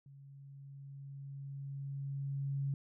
sine tone with level ramp, 138.59 Hz, C#3, in tune, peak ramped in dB -53 to -32 dBFS, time 0.06-2.74 s, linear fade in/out 2 ms, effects none

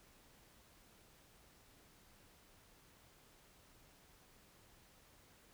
silence, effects pink hiss -66 dBFS RMS until 5.53 s

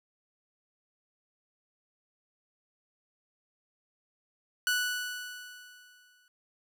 sawtooth tone with exponential decay, 1480 Hz, F#6, in tune, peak -21 dBFS, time 4.67-6.28 s, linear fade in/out 1 ms, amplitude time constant 350 ms, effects none

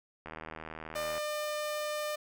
click train, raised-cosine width 0.5 ms, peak -27 dBFS, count 74, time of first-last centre 0.26-1.179 s, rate 79.4 Hz
sawtooth tone, 601 Hz, D5, 40 cents sharp, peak -29 dBFS, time 0.95-2.16 s, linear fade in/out 10 ms
effects none

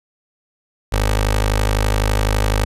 15% pulse tone with notch filter, 51.91 Hz, G#1, in tune, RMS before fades -17 dBFS, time 0.92-2.65 s, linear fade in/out 10 ms, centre 170 Hz, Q 0.68, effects resampled to 32000 Hz

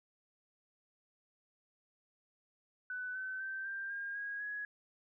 sine tone with pitch steps, 1498 / 1525.9 / 1554.4 / 1583.4 / 1613 / 1643 / 1673.7 Hz, F#6 / G6 / G6 / G6 / G6 / G#6 / G#6, +21 / -47 / -15 / +17 / +49 / -19 / +13 cents, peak -38 dBFS, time 2.9-4.65 s, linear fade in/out 2 ms, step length 250 ms, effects none

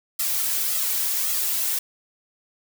blue noise with flanger, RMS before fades -24 dBFS, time 0.19-1.79 s, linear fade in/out 5 ms, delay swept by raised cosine 1.5 to 3.1 ms, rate 1.8 Hz, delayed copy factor +0.7, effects none

